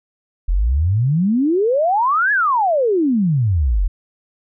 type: exponential two-way sweep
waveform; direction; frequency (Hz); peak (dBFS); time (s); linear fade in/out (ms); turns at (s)
sine; up then down; 39.83 to 1731 to 39.83; -13; 0.48-3.88; 10; 2.32
effects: none